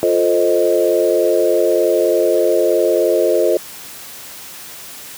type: chord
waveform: sine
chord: F dominant seventh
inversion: none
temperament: equal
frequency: 349.2 / 440 / 523.3 / 622.3 Hz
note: F4 / A4 / C5 / Eb5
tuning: 0 / 0 / 0 / 0 cents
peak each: -17 dBFS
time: 0.03-3.57 s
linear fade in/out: 0 ms
effects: white hiss -34 dBFS RMS until 5.17 s + high-pass 80 Hz 12 dB/octave